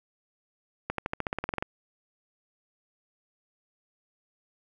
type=accelerating click train; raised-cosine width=0.5 ms; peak=-14 dBFS; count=13; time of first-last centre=0.9-1.625 s; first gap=83 ms; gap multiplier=0.94; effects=9-bit